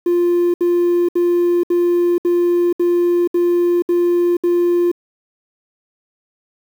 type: tone bursts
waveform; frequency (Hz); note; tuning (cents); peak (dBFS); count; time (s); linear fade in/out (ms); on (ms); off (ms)
triangle; 349.2; F4; 0; -9; 9; 0.06-4.916; 5; 480; 67
effects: tanh soft clip ceiling -7 dBFS + 7-bit